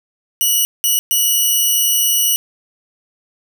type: tone bursts at uneven times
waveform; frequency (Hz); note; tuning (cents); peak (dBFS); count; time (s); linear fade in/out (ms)
5% pulse; 2934; F#7; -15; -4; 3; 0.41-0.65 / 0.84-0.99 / 1.11-2.36; 0
effects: none